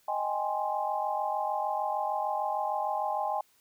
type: chord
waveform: sine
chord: Ab major seventh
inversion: second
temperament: equal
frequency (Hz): 622.3 / 784 / 830.6 / 1046.5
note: Eb5 / G5 / Ab5 / C6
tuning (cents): 0 / 0 / 0 / 0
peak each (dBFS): -35 / -34 / -31 / -36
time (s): 0.08-3.41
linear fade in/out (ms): 5
effects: white hiss -66 dBFS RMS until 3.6 s